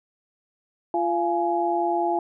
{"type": "tone cluster", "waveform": "sine", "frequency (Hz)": [345.4, 688, 838], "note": ["F4", "F5", "G#5"], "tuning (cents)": [-19, -26, 15], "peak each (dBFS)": -25, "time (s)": [0.94, 2.19], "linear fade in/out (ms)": 2, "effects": []}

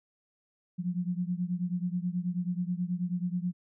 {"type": "beating tone pair", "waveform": "sine", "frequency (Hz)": [174.9, 184.2], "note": ["F3", "F#3"], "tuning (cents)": [3, -7], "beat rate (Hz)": 9.3, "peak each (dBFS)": [-31, -33], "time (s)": [0.78, 3.53], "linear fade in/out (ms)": 20, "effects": []}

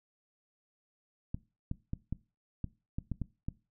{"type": "clicks", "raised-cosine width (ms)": 5, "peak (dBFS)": -22, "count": 9, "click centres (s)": [1.345, 1.714, 1.934, 2.126, 2.643, 2.985, 3.117, 3.217, 3.485], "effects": ["noise-tail reverb RT60 0.3 s tail -20 dB re dry"]}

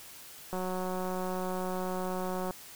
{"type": "click train", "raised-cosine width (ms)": 1, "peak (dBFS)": -22, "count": 365, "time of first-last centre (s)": [0.53, 2.508], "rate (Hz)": 184, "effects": ["white hiss -49 dBFS RMS until 2.75 s"]}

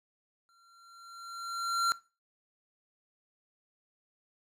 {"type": "tone with exponential growth", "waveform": "square", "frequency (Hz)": 1370, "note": "F6", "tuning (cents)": -34, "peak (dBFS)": -25, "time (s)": [0.49, 1.92], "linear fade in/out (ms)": 0, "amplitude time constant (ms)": 310, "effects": ["noise-tail reverb RT60 0.3 s tail -18 dB re dry", "low-pass 11000 Hz 12 dB/octave"]}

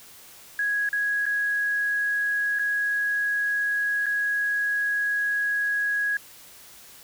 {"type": "tone with dropouts", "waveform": "sine", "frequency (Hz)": 1661.2, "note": "G#6", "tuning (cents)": 0, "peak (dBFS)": -22, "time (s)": [0.59, 6.17], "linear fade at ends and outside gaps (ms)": 2, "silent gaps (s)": [[0.89, 0.929], [1.256, 1.264], [2.588, 2.594], [4.059, 4.065]], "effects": ["white hiss -48 dBFS RMS until 7.03 s"]}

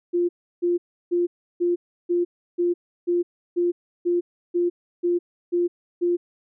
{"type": "tone bursts", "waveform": "sine", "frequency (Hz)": 349.4, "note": "F4", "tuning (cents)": 1, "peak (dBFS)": -18, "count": 13, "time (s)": [0.13, 6.17], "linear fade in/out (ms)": 20, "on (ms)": 160, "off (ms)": 330, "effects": []}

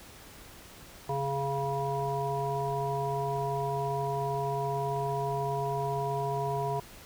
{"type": "harmonic tone", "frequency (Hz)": 138.59, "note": "C#3", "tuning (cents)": 0, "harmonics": [1, 3, 5, 7], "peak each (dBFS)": [-34, -34, -34, -34], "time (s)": [1.09, 6.8], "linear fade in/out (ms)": 5, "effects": ["pink hiss -50 dBFS RMS until 7.05 s"]}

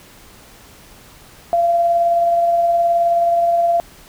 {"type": "tone with tremolo", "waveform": "sine", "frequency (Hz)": 685, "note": "F5", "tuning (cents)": -34, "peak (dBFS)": -11, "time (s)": [1.53, 3.8], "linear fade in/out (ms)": 0, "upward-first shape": "sine", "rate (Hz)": 19, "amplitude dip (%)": 25, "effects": ["pink hiss -44 dBFS RMS until 4.08 s"]}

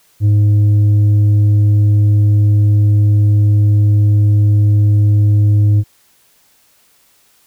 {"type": "tone with tanh clipping", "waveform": "sine", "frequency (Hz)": 103.83, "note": "G#2", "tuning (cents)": 0, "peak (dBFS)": -8, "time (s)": [0.2, 5.84], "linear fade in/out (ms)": 50, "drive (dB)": 4, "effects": ["white hiss -53 dBFS RMS until 7.46 s"]}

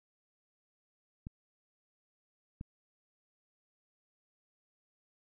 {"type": "clicks", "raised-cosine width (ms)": 5, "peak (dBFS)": -29, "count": 2, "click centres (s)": [1.269, 2.611], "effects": []}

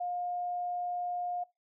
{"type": "tone", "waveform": "sine", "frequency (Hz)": 711, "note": "F5", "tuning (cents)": 31, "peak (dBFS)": -32, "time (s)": [0, 1.44], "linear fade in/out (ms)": 10, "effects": ["noise-tail reverb RT60 0.2 s tail -20 dB re dry"]}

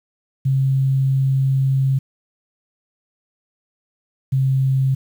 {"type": "tone pair in turn", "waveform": "sine", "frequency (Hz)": [134.3, 133.3], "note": ["C3", "C3"], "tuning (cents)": [46, 33], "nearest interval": "unison", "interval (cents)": 13, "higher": "first", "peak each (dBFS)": -14, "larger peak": "neither", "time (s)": [[0.45, 1.99], [4.32, 4.95]], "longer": "first", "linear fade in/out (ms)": 10, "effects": ["8-bit"]}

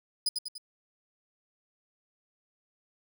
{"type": "tone with echo", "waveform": "35% pulse", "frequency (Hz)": 4978, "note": "D#8", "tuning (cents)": 0, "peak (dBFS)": -23, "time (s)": [0.26, 0.29], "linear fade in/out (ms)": 5, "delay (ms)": 97, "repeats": 3, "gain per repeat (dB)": -5, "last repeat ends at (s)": 0.581, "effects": []}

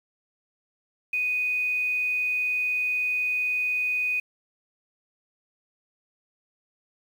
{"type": "tone with quantisation", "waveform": "sine", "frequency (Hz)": 2489, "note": "D#7", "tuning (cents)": 0, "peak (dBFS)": -23, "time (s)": [1.13, 4.2], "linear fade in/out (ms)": 5, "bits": 8, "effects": []}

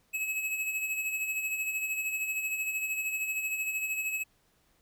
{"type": "tone with tremolo", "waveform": "square", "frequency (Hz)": 2574, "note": "E7", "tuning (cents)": -42, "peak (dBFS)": -29, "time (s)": [0.13, 4.24], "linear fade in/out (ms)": 20, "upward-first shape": "sine", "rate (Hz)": 13, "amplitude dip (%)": 50, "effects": ["pink hiss -69 dBFS RMS until 4.81 s"]}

